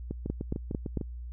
two click trains, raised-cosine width 3 ms, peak -17 / -20 dBFS, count 4 / 7, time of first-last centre 0.3-0.973 / 0.11-1.012 s, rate 4.46 / 6.65 Hz, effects added 60 Hz sine -37 dBFS peak until 1.32 s

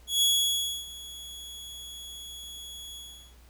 sawtooth tone with ADSR envelope, 3356 Hz, G#7, 17 cents sharp, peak -17 dBFS, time 0.07-3.35 s, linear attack 150 ms, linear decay 630 ms, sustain -20 dB, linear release 390 ms, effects added 60 Hz sine -52 dBFS peak until 3.49 s + pink hiss -60 dBFS RMS until 3.49 s

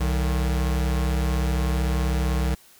square tone pair together, 63.4 / 154.4 Hz, B1 / D#3, +46 / -13 cents, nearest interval octave + minor third, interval 1541 cents, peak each -22 / -30 dBFS, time 0-2.55 s, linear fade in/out 10 ms, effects white hiss -53 dBFS RMS until 2.79 s

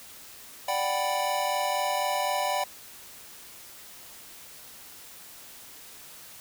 square chord, G major seventh, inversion second, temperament equal, 587.3 / 740 / 784 / 987.8 Hz, D5 / F#5 / G5 / B5, 0 / 0 / 0 / 0 cents, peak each -32 dBFS, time 0.68-2.64 s, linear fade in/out 5 ms, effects white hiss -47 dBFS RMS until 6.4 s

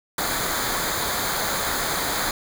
pink noise with comb filter, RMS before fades -25 dBFS, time 0.18-2.31 s, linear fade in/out 2 ms, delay 0.36 ms, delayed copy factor -0.7, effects none

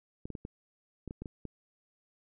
clicks, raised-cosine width 3 ms, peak -27 dBFS, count 9, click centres 0.255 / 0.303 / 0.352 / 0.451 / 1.077 / 1.109 / 1.22 / 1.258 / 1.453 s, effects none

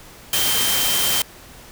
sine tone in noise, 3136 Hz, G7, in tune, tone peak -23 dBFS, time 0.33-1.22 s, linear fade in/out 2 ms, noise white, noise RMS -20 dBFS, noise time 0.33-1.22 s, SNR -6 dB, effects pink hiss -43 dBFS RMS until 1.71 s

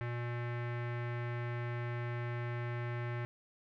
square tone with low-pass filter, 120 Hz, B2, 49 cents flat, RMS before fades -38 dBFS, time 0.01-3.25 s, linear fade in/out 0 ms, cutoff 2000 Hz, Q 2.5, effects none

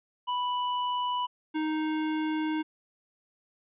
square tone pair in turn, 987.8 / 311.1 Hz, B5 / D#4, 0 / 0 cents, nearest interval octave + minor sixth, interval 2000 cents, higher first, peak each -28 dBFS, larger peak neither, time 0.27-1.27 / 1.54-2.63 s, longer second, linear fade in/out 20 ms, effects resampled to 8000 Hz

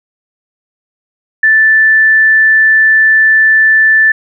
sine tone, 1760 Hz, A6, in tune, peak -4 dBFS, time 1.43-4.12 s, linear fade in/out 5 ms, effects none

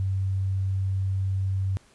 sine tone, 95.9 Hz, G2, 37 cents flat, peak -23 dBFS, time 0-1.77 s, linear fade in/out 0 ms, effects pink hiss -58 dBFS RMS until 1.94 s + resampled to 24000 Hz

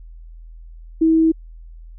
sine tone, 322.7 Hz, E4, 37 cents flat, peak -11 dBFS, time 1.01-1.32 s, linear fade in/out 10 ms, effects added 41 Hz sine -36 dBFS peak until 1.98 s

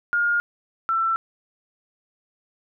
sine tone pair in turn, 1419 / 1339 Hz, F6 / E6, +27 / +27 cents, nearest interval minor second, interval 100 cents, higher first, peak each -18 / -19 dBFS, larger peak first, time 0.13-0.4 / 0.89-1.16 s, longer neither, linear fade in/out 0 ms, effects none

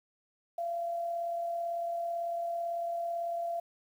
sine tone with amplitude modulation, 683 Hz, F5, 39 cents flat, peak -30 dBFS, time 0.58-3.6 s, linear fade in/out 5 ms, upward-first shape sine, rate 38 Hz, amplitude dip 30%, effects 10-bit

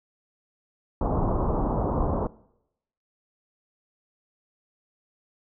pink low-pass noise, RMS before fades -25 dBFS, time 1.01-2.27 s, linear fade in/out 2 ms, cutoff 1100 Hz, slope 48 dB/octave, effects noise-tail reverb RT60 0.8 s tail -21 dB re dry

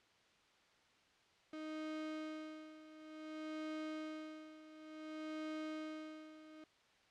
35% pulse tone with tremolo, 311.1 Hz, D#4, in tune, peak -40 dBFS, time 1.53-6.64 s, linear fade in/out 2 ms, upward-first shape sine, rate 0.56 Hz, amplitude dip 80%, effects white hiss -70 dBFS RMS until 7.1 s + low-pass 4000 Hz 12 dB/octave

